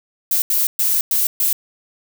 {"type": "noise bursts at uneven times", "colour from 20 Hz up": "violet", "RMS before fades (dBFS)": -17, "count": 5, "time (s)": [[0.31, 0.42], [0.5, 0.67], [0.79, 1.01], [1.11, 1.27], [1.4, 1.53]], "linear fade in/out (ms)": 2, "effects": []}